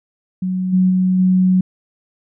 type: tone with level steps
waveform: sine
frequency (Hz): 185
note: F#3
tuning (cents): 0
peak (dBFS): -17 / -10 / -12 / -10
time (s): 0.42-1.61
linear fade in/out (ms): 5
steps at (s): 0.72 / 0.89 / 1.18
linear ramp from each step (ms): 20
effects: none